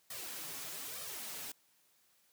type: noise with flanger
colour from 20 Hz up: white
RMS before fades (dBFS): -44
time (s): 0.1-1.52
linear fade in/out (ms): 5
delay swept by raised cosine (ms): 1.6 to 7.2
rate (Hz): 1.1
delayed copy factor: +0.8
effects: white hiss -71 dBFS RMS until 2.32 s + high-pass 100 Hz 12 dB/octave